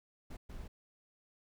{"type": "noise bursts at uneven times", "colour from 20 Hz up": "brown", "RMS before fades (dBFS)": -45, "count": 2, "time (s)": [[0.3, 0.37], [0.49, 0.68]], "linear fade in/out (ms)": 10, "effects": []}